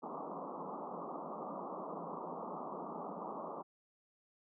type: band-pass noise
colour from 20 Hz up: white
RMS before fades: -44 dBFS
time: 0.02-3.63 s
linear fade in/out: 20 ms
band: 160 to 1200 Hz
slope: 96 dB/octave
effects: none